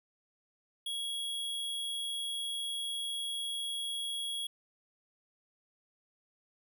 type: tone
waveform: square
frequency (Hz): 3322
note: G#7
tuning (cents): 0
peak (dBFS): -35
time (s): 0.86-4.47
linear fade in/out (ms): 5
effects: none